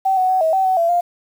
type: tone with pitch steps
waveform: sine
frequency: 768 / 743 / 750 / 641 / 765 / 750 / 675 / 700 Hz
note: G5 / F#5 / F#5 / E5 / G5 / F#5 / E5 / F5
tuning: -36 / +7 / +23 / -49 / -42 / +23 / +41 / +4 cents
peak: -13 dBFS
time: 0.05-1.01 s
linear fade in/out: 10 ms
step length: 120 ms
effects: 7-bit